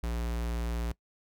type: tone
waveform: square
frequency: 58.27 Hz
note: A#1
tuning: in tune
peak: -31 dBFS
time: 0.03-0.92 s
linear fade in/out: 5 ms
effects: noise-tail reverb RT60 0.1 s tail -21 dB re dry